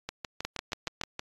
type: two click trains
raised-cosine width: 0.2 ms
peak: -17 / -14 dBFS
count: 8 / 5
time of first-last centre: 0.09-1.194 / 0.45-1.013 s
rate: 6.34 / 7.1 Hz
effects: AAC 32 kbps